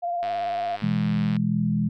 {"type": "tone with vibrato", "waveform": "sine", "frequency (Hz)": 696, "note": "F5", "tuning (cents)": -6, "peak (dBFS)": -24, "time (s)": [0.02, 0.77], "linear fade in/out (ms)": 20, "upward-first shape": "sine", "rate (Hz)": 18, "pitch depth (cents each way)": 32}
{"type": "click train", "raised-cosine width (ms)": 0.3, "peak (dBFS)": -21, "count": 118, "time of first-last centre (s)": [0.23, 1.366], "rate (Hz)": 103}
{"type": "chord", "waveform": "sine", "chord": "E major", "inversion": "second", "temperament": "equal", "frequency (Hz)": [123.47, 164.81, 207.7], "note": ["B2", "E3", "G#3"], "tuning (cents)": [0, 0, 0], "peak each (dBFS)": [-28, -25, -23], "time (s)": [0.82, 1.89], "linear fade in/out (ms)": 10}
{"effects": []}